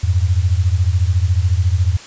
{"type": "beating tone pair", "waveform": "sine", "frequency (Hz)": [85.2, 99.2], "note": ["F2", "G2"], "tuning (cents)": [-42, 21], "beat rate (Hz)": 14, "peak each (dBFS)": [-14, -16], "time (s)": [0.03, 1.97], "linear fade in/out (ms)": 10, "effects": ["white hiss -36 dBFS RMS until 2.06 s", "resampled to 16000 Hz"]}